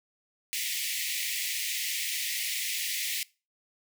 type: high-pass noise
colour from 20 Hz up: pink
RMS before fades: -32 dBFS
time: 0.53-3.23 s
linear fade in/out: 0 ms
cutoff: 1900 Hz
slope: 96 dB/octave
effects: noise-tail reverb RT60 0.3 s tail -22 dB re dry